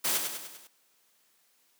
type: noise with echo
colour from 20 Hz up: white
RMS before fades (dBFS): -28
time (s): 0.04-0.18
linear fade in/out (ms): 10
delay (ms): 99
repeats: 5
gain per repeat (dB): -5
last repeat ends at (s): 0.675
effects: white hiss -68 dBFS RMS until 1.79 s + high-pass 200 Hz 12 dB/octave